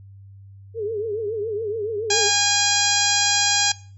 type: tone with vibrato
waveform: sine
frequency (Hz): 431.2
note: A4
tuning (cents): -35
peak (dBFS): -23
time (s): 0.74-2.31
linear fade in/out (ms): 50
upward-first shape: triangle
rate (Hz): 7.1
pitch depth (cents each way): 140
type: harmonic tone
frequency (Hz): 816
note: G#5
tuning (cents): -31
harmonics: 1 / 2 / 3 / 4 / 5 / 6 / 7 / 8 / 9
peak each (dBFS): -26 / -26 / -26 / -26 / -26 / -26 / -26 / -26 / -26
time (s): 2.1-3.72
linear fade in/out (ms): 5
effects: noise-tail reverb RT60 0.4 s tail -19 dB re dry + added 98 Hz sine -41 dBFS peak until 3.97 s